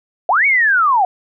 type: linear two-way sweep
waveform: sine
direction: up then down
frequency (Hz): 622.3 to 2278 to 707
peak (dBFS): -10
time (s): 0.29-1.05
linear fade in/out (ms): 2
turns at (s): 0.46
effects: none